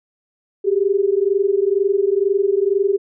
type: tone pair together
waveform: sine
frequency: 385.5 / 407.6 Hz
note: G4 / G#4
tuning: -29 / -32 cents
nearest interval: minor second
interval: 97 cents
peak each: -17 dBFS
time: 0.64-2.98 s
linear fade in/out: 20 ms
effects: none